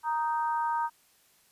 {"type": "harmonic tone", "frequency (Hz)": 311.1, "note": "D#4", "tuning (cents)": 0, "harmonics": [3, 4, 5], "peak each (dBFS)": [-27, -35, -39], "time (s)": [0.03, 0.9], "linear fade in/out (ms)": 50, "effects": ["white hiss -64 dBFS RMS until 1.51 s", "resampled to 32000 Hz"]}